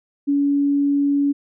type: tone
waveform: sine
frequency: 283.5 Hz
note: C#4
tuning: 39 cents sharp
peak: -15 dBFS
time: 0.27-1.33 s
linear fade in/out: 20 ms
effects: none